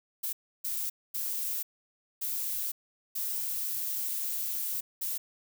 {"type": "noise bursts at uneven times", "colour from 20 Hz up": "violet", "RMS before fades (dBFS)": -33, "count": 6, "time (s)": [[0.23, 0.33], [0.64, 0.9], [1.14, 1.63], [2.21, 2.72], [3.15, 4.81], [5.01, 5.18]], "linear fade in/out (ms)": 10, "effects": []}